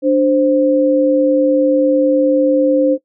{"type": "tone pair together", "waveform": "sine", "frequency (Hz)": [294, 523.3], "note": ["D4", "C5"], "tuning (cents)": [2, 0], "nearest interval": "minor seventh", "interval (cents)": 998, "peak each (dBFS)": -12, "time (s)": [0.02, 2.98], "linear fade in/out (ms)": 50, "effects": ["noise-tail reverb RT60 0.1 s tail -18 dB re dry"]}